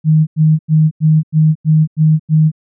sine tone bursts, 156.1 Hz, D#3, 6 cents sharp, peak -6 dBFS, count 8, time 0.04-2.517 s, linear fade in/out 50 ms, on 230 ms, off 91 ms, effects none

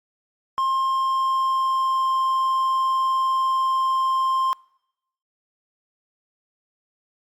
triangle tone with pitch glide, 1062 to 1053.4 Hz, C6 to C6, +25 to +11 cents, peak -17 dBFS, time 0.58-4.53 s, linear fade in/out 0 ms, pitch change -14 cents, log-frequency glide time 0.83-2.16 s, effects noise-tail reverb RT60 0.8 s tail -25 dB re dry + Opus 48 kbps

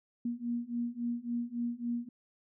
sine beating tone pair, 236.1 / 239.7 Hz, A#3 / A#3, +22 / +48 cents, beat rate 3.6 Hz, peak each -36 / -35 dBFS, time 0.25-2.09 s, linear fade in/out 5 ms, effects none

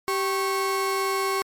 35% pulse tone pair together, 388.9 / 1100 Hz, G4 / C#6, -14 / -14 cents, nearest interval octave + tritone, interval 1800 cents, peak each -24 dBFS, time 0.08-1.42 s, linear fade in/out 0 ms, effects MP3 64 kbps

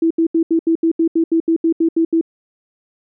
sine tone bursts, 328.5 Hz, E4, 6 cents flat, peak -11 dBFS, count 14, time 0.02-2.212 s, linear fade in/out 5 ms, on 86 ms, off 76 ms, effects none

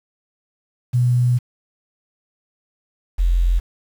sine tone pair in turn, 123 / 43.49 Hz, B2 / F1, -7 / -6 cents, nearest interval octave + tritone, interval 1799 cents, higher first, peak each -13 dBFS, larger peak neither, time 0.93-1.39 / 3.18-3.6 s, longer first, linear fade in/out 20 ms, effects 7-bit

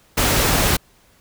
pink noise, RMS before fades -17 dBFS, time 0.17-0.77 s, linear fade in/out 10 ms, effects pink hiss -55 dBFS RMS until 1.2 s

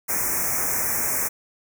white band-stop noise, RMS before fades -24 dBFS, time 0.08-1.29 s, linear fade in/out 20 ms, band 2400 to 5500 Hz, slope 96 dB/octave, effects none

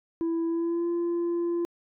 sine tone with pitch glide, 331.6 to 343.1 Hz, E4 to F4, +10 to -31 cents, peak -22 dBFS, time 0.21-1.65 s, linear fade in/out 0 ms, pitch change +59 cents, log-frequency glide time 0.47-0.88 s, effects tanh soft clip ceiling -24 dBFS

